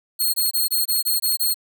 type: tone bursts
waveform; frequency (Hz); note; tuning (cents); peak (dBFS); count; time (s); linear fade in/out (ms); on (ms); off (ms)
5% pulse; 4279; C8; +38; -11; 8; 0.19-1.544; 20; 150; 22
effects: none